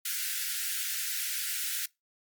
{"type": "high-pass noise", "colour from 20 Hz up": "white", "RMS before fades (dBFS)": -33, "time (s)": [0.05, 1.86], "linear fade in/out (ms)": 5, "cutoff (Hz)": 1400, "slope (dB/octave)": 96, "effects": ["noise-tail reverb RT60 0.2 s tail -23 dB re dry", "Opus 32 kbps"]}